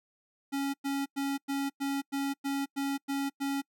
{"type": "tone bursts", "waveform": "square", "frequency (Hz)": 277.2, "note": "C#4", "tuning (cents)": 0, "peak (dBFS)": -30, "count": 10, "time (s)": [0.52, 3.62], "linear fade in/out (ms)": 20, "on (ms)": 220, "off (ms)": 100, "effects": ["noise-tail reverb RT60 0.1 s tail -26 dB re dry"]}